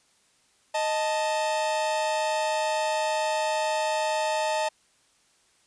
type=tone pair together; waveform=45% pulse; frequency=622.3 / 880.1 Hz; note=D#5 / A5; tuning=0 / 0 cents; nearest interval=tritone; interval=600 cents; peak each=-27 dBFS; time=0.74-4.69 s; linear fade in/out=10 ms; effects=white hiss -64 dBFS RMS until 5.66 s + resampled to 22050 Hz